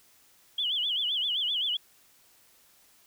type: tone with vibrato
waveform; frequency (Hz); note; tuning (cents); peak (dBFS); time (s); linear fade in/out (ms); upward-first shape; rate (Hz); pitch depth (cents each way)
sine; 3178; G7; +23; -26; 0.58-1.77; 5; sine; 7.7; 170
effects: white hiss -61 dBFS RMS until 3.06 s